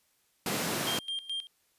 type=high-pass noise; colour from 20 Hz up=pink; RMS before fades=-32 dBFS; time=0.46-0.99 s; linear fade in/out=2 ms; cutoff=130 Hz; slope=24 dB/octave
type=tone with tremolo; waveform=triangle; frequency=3193 Hz; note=G7; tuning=31 cents sharp; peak=-30 dBFS; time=0.87-1.47 s; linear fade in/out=0 ms; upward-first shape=square; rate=4.7 Hz; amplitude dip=80%
effects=white hiss -71 dBFS RMS until 1.78 s + resampled to 32000 Hz